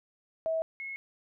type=tone pair in turn; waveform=sine; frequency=647 / 2176 Hz; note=E5 / C#7; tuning=-32 / -33 cents; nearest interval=octave + major sixth; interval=2099 cents; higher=second; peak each=-27 / -36 dBFS; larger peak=first; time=0.46-0.62 / 0.8-0.96 s; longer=neither; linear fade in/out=0 ms; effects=none